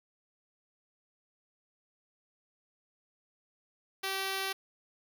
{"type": "tone", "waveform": "5% pulse", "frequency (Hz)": 386.3, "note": "G4", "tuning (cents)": -25, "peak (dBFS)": -21, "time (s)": [4.03, 4.53], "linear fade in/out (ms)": 10, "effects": []}